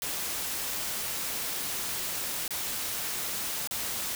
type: noise with dropouts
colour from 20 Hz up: white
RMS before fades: -33 dBFS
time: 0.02-4.15 s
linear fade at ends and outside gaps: 1 ms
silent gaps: 2.479-2.507 / 3.674-3.71 s
effects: none